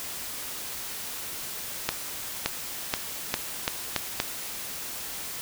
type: accelerating click train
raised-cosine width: 0.2 ms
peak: -6 dBFS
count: 7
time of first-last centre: 1.89-4.201 s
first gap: 570 ms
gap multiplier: 0.84
effects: white hiss -36 dBFS RMS until 5.41 s